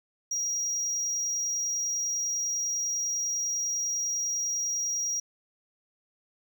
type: tone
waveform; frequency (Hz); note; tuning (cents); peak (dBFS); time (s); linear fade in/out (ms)
triangle; 5710; F8; +37; -26; 0.31-5.2; 5
effects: none